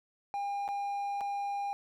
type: tone with dropouts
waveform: triangle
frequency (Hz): 805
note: G5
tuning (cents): +46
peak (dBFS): -30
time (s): 0.34-1.73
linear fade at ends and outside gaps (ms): 0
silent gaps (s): 0.679-0.688 / 1.208-1.212
effects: none